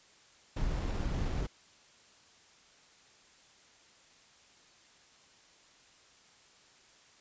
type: noise with sample-and-hold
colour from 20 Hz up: brown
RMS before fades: -33 dBFS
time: 0.56-1.47 s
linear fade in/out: 10 ms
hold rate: 6300 Hz
effects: white hiss -61 dBFS RMS until 7.2 s + resampled to 16000 Hz